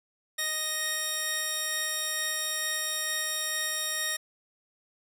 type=tone pair together; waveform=10% pulse; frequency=622.3 / 1864.7 Hz; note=D#5 / A#6; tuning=0 / 0 cents; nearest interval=octave + perfect fifth; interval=1900 cents; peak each=-30 / -20 dBFS; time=0.38-4.17 s; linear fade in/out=10 ms; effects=none